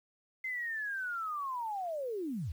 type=linear sweep; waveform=sine; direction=down; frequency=2082 to 61.74 Hz; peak=-34 dBFS; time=0.44-2.52 s; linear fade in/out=5 ms; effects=10-bit